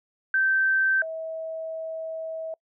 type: tone pair in turn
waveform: sine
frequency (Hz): 1554 / 645.1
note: G6 / E5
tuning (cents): -16 / -38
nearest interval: octave + minor third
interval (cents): 1522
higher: first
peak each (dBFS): -19 / -30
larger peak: first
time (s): 0.34-1.02 / 1.02-2.54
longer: second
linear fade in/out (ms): 2
effects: noise-tail reverb RT60 0.1 s tail -26 dB re dry